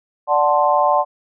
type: chord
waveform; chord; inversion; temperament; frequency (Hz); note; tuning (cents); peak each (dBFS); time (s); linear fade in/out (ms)
sine; D dominant seventh; none; equal; 587.3 / 740 / 880 / 1046.5; D5 / F#5 / A5 / C6; 0 / 0 / 0 / 0; -18; 0.27-1.05; 50
effects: none